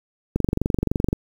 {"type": "click train", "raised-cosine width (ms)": 3, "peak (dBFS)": -7, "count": 19, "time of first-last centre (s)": [0.36, 1.129], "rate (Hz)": 23.4, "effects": ["7-bit"]}